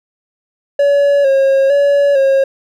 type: tone with vibrato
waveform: triangle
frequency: 554.4 Hz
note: C#5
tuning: in tune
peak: -6 dBFS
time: 0.79-2.44 s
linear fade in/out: 5 ms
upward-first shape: square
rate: 1.1 Hz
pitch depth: 41 cents each way
effects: none